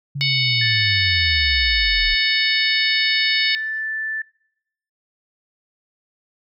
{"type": "linear sweep", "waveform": "sine", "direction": "down", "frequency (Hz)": [142.7, 34.65], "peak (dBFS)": -23, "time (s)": [0.15, 2.15], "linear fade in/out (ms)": 10}
{"type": "harmonic tone", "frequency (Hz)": 740, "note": "F#5", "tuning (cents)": 0, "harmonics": [3, 4, 5, 6, 7], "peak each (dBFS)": [-22, -25, -23, -23, -27], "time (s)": [0.21, 3.55], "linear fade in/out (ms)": 0}
{"type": "tone", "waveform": "sine", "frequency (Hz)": 1760, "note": "A6", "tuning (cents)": 0, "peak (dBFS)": -22, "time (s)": [0.61, 4.22], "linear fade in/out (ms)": 5}
{"effects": ["noise-tail reverb RT60 0.8 s tail -25 dB re dry"]}